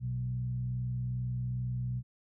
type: tone with frequency modulation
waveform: sine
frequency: 123.8 Hz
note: B2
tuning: 5 cents sharp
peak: -31 dBFS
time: 0-2.03 s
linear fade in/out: 50 ms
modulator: 62.4 Hz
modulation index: 0.45
effects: none